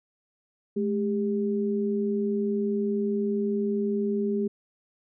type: tone pair together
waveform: sine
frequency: 212.4 / 400 Hz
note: G#3 / G4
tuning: +39 / +35 cents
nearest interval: major seventh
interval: 1096 cents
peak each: -26 / -27 dBFS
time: 0.76-4.48 s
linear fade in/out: 10 ms
effects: none